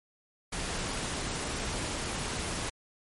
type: noise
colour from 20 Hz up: pink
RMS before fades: -34 dBFS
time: 0.52-2.7 s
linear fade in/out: 10 ms
effects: MP3 48 kbps